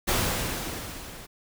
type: noise with level ramp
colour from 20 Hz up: pink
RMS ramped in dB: -23 to -44 dBFS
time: 0.07-1.27 s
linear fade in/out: 20 ms
effects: none